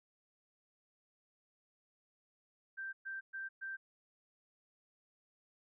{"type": "tone bursts", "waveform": "sine", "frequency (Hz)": 1568, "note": "G6", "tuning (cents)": 0, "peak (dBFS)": -40, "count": 4, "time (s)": [2.77, 3.77], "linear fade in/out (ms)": 20, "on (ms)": 160, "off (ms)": 120, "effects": []}